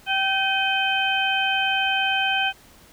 harmonic tone with a mistuned harmonic, 773 Hz, G5, 24 cents flat, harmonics 1 / 2 / 3 / 4, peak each -25 / -25 / -25 / -25 dBFS, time 0.06-2.53 s, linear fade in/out 50 ms, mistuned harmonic 3, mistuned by +140 cents, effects pink hiss -51 dBFS RMS until 2.92 s

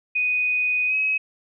sine tone with pitch glide, 2489 to 2550 Hz, D#7 to D#7, 0 to +42 cents, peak -19 dBFS, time 0.15-1.18 s, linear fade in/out 10 ms, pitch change +42 cents, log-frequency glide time 0.87-0.95 s, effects none

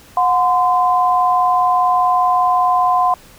sine tone pair together, 727 / 1028.1 Hz, F#5 / C6, -31 / -31 cents, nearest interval tritone, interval 600 cents, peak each -14 dBFS, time 0.17-3.14 s, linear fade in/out 2 ms, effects pink hiss -44 dBFS RMS until 3.38 s

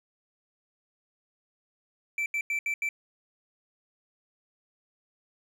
triangle tone bursts at uneven times, 2331 Hz, D7, 14 cents flat, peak -25 dBFS, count 5, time 2.18-2.26 / 2.34-2.41 / 2.5-2.59 / 2.66-2.74 / 2.82-2.89 s, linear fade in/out 2 ms, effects none

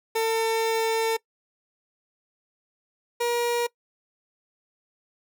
30% pulse tone pair in turn, 449.7 / 476.4 Hz, A4 / A#4, +38 / +38 cents, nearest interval minor second, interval 100 cents, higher second, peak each -19 / -20 dBFS, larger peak first, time 0.15-1.17 / 3.2-3.67 s, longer first, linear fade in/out 10 ms, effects noise-tail reverb RT60 0.1 s tail -22 dB re dry

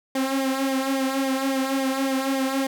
sawtooth tone with flanger, 267.8 Hz, C4, 40 cents sharp, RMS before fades -24 dBFS, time 0.15-2.67 s, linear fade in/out 5 ms, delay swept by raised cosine 0.71 to 3.41 ms, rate 3.6 Hz, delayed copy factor -0.75, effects none

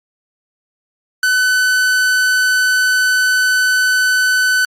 45% pulse tone, 1506 Hz, F#6, 30 cents sharp, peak -11 dBFS, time 1.23-4.65 s, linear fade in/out 2 ms, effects low-pass 12000 Hz 12 dB/octave + Opus 48 kbps

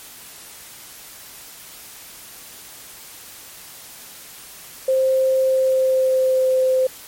sine tone with pitch glide, 525 to 517.8 Hz, C5 to C5, +6 to -18 cents, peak -14 dBFS, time 4.88-6.87 s, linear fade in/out 5 ms, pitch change -24 cents, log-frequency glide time 5.42-6.53 s, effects white hiss -40 dBFS RMS until 7.07 s + MP3 64 kbps

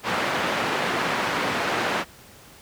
white band-pass noise, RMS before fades -25 dBFS, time 0.03-2.05 s, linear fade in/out 50 ms, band 140 to 1800 Hz, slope 12 dB/octave, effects pink hiss -48 dBFS RMS until 2.61 s + high-pass 60 Hz 12 dB/octave

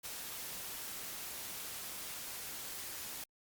white noise with ADSR envelope, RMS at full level -42 dBFS, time 0.03-3.24 s, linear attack 26 ms, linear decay 17 ms, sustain -2 dB, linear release 5 ms, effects Opus 48 kbps

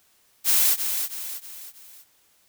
blue noise with echo, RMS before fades -19 dBFS, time 0.44-0.77 s, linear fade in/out 50 ms, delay 320 ms, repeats 4, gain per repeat -7 dB, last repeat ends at 2.05 s, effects white hiss -62 dBFS RMS until 2.48 s

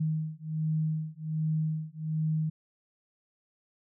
sine beating tone pair, 156.1 / 157.4 Hz, D#3 / D#3, +6 / +20 cents, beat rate 1.3 Hz, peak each -31 dBFS, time 0-2.5 s, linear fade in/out 10 ms, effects none

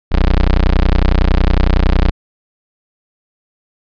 25% pulse tone, 30.87 Hz, B0, in tune, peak -5 dBFS, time 0.11-2.11 s, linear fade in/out 20 ms, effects resampled to 11025 Hz

